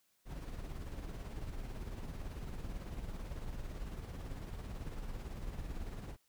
brown noise with tremolo, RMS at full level -41 dBFS, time 0.25-6.17 s, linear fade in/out 50 ms, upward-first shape sine, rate 18 Hz, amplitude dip 45%, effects white hiss -75 dBFS RMS until 6.28 s

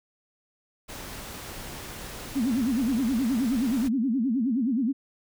pink noise, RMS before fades -39 dBFS, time 0.88-3.89 s, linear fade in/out 20 ms
sine tone with vibrato, 246.4 Hz, B3, 4 cents flat, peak -22 dBFS, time 2.35-4.93 s, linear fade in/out 20 ms, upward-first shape sine, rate 9.5 Hz, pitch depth 230 cents each way
effects none

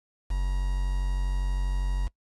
triangle tone with quantisation, 46.25 Hz, F#1, in tune, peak -22 dBFS, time 0.3-2.08 s, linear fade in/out 10 ms, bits 7, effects noise-tail reverb RT60 0.1 s tail -21 dB re dry + resampled to 24000 Hz

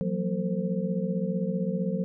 sine tone cluster, 170.7 / 186.2 / 232.6 / 451.2 / 523 Hz, F3 / F#3 / A#3 / A4 / C5, -39 / +11 / -4 / +44 / -1 cents, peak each -32 / -28 / -37 / -35 / -35 dBFS, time 0.01-2.04 s, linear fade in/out 0 ms, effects none

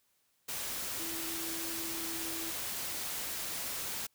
sine tone in noise, 329.6 Hz, E4, in tune, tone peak -43 dBFS, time 0.99-2.51 s, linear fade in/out 10 ms, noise white, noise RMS -38 dBFS, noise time 0.48-4.07 s, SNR -8 dB, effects white hiss -74 dBFS RMS until 4.14 s

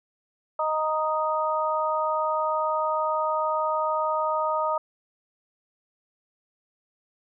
harmonic tone, 311.1 Hz, D#4, in tune, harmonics 2 / 3 / 4, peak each -27 / -27 / -27 dBFS, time 0.59-4.78 s, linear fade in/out 5 ms, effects none

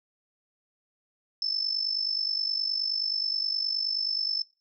sine tone with amplitude modulation, 5274 Hz, E8, in tune, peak -23 dBFS, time 1.42-4.42 s, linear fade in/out 2 ms, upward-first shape sine, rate 49.5 Hz, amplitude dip 80%, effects noise-tail reverb RT60 0.3 s tail -19 dB re dry

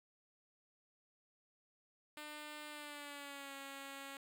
5% pulse tone with pitch glide, 300.1 to 275.2 Hz, D4 to C#4, +38 to -12 cents, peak -36 dBFS, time 2.17-4.17 s, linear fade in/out 2 ms, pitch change -150 cents, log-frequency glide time 2.68-3.54 s, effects none

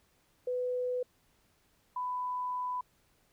sine tone pair in turn, 498.5 / 997 Hz, B4 / B5, +16 / +16 cents, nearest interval octave, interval 1200 cents, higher second, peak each -30 / -32 dBFS, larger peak first, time 0.47-1.03 / 1.96-2.81 s, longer second, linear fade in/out 5 ms, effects pink hiss -70 dBFS RMS until 3.32 s

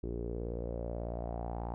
sawtooth tone with low-pass filter sweep, 58.27 Hz, A#1, in tune, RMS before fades -38 dBFS, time 0.03-1.74 s, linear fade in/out 0 ms, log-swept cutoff 380 to 850 Hz, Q 4.9, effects none

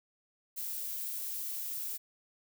violet noise, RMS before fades -38 dBFS, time 0.56-1.98 s, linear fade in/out 20 ms, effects none

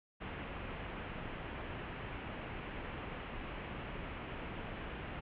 pink low-pass noise, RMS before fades -44 dBFS, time 0.2-5.21 s, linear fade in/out 20 ms, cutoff 3000 Hz, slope 48 dB/octave, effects none

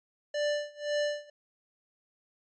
square tone with tremolo, 589 Hz, D5, 5 cents sharp, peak -27 dBFS, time 0.34-1.3 s, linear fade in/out 5 ms, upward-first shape sine, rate 1.9 Hz, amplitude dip 95%, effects resampled to 16000 Hz

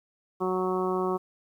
harmonic tone, 185 Hz, F#3, in tune, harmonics 1 / 2 / 3 / 4 / 5 / 6 / 7, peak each -33 / -27 / -38 / -35 / -37 / -33 / -40 dBFS, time 0.4-1.18 s, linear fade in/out 20 ms, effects 10-bit

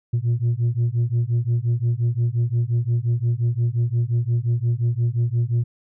sine beating tone pair, 115.7 / 121.4 Hz, A#2 / B2, -13 / -29 cents, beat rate 5.7 Hz, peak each -19 dBFS, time 0.13-5.64 s, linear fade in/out 10 ms, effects tanh soft clip ceiling -15 dBFS

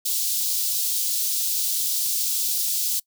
white high-pass noise, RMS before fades -24 dBFS, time 0.05-3 s, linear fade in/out 10 ms, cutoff 3800 Hz, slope 24 dB/octave, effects noise-tail reverb RT60 0.1 s tail -24 dB re dry

